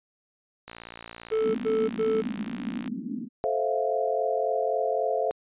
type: click train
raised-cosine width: 0.3 ms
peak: -24 dBFS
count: 128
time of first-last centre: 0.68-2.877 s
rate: 57.8 Hz
type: tone bursts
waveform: triangle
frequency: 440 Hz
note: A4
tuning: in tune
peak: -20 dBFS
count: 3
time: 1.31-2.222 s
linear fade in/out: 20 ms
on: 240 ms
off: 96 ms
type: band-pass noise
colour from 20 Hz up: white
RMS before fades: -33 dBFS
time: 1.4-3.29 s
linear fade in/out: 50 ms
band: 200 to 260 Hz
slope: 48 dB/octave
type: chord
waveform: sine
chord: F major seventh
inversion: first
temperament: just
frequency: 436.5 / 523.8 / 654.8 / 698.5 Hz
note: A4 / C5 / E5 / F5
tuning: -14 / +2 / -12 / 0 cents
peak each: -29 dBFS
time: 3.44-5.31 s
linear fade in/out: 0 ms
effects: resampled to 8000 Hz